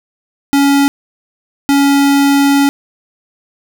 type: tone pair in turn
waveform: square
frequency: 280.2 / 280.2 Hz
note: C#4 / C#4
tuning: +19 / +19 cents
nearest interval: unison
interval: 0 cents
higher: neither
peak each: -8 dBFS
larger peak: neither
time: 0.53-0.88 / 1.69-2.69 s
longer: second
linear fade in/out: 0 ms
effects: none